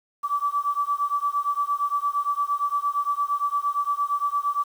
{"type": "beating tone pair", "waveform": "sine", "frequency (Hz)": [1151, 1159.7], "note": ["D6", "D6"], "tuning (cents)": [-35, -22], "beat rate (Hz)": 8.7, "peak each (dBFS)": -25, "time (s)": [0.23, 4.64], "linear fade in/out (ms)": 20, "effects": ["8-bit"]}